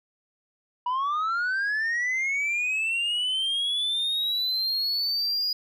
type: linear sweep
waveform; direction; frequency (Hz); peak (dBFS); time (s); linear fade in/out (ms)
sine; up; 965 to 4913; -21; 0.86-5.53; 5
effects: tanh soft clip ceiling -23 dBFS